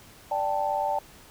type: chord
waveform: sine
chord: D suspended fourth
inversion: none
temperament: just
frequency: 587.3 / 783.1 / 881 Hz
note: D5 / G5 / A5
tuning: 0 / -2 / +2 cents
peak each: -30 / -28 / -28 dBFS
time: 0.31-0.99 s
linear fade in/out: 5 ms
effects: pink hiss -51 dBFS RMS until 1.3 s